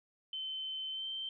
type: tone with pitch glide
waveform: sine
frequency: 3073 to 3118 Hz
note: G7 to G7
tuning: -35 to -10 cents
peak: -37 dBFS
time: 0.33-1.29 s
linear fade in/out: 2 ms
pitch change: +25 cents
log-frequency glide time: 0.91-1.07 s
effects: none

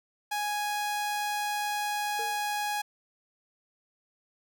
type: tone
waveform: sawtooth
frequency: 830.6 Hz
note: G#5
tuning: in tune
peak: -25 dBFS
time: 0.31-2.82 s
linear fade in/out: 10 ms
type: tone with exponential decay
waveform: triangle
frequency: 454.5 Hz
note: A#4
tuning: 44 cents flat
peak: -33 dBFS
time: 2.19-2.5 s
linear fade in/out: 2 ms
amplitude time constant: 67 ms
effects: none

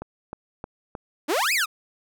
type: click train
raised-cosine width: 1 ms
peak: -19 dBFS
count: 4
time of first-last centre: 0.02-0.952 s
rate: 3.22 Hz
type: exponential two-way sweep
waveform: sawtooth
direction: up then down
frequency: 267.5 to 2625 to 1178 Hz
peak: -17 dBFS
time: 1.28-1.66 s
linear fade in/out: 20 ms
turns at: 1.53 s
effects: none

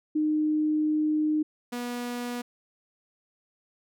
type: tone pair in turn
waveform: sine / sawtooth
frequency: 306.2 / 242.8 Hz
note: D#4 / B3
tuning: -28 / -29 cents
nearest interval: major third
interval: 401 cents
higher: first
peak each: -22 / -27 dBFS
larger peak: first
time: 0.15-1.43 / 1.72-2.42 s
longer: first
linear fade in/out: 10 ms
effects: none

